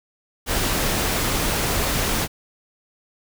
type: noise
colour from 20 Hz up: pink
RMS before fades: -22 dBFS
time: 0.46-2.28 s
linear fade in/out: 50 ms
effects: none